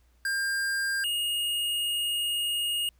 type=tone pair in turn; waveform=square; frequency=1600 / 2858 Hz; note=G6 / F7; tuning=+35 / +39 cents; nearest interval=minor seventh; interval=1004 cents; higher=second; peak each=-27 dBFS; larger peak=neither; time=0.25-1.04 / 1.04-2.89 s; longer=second; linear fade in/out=2 ms; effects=added 60 Hz sine -60 dBFS peak until 2.99 s + pink hiss -70 dBFS RMS until 2.99 s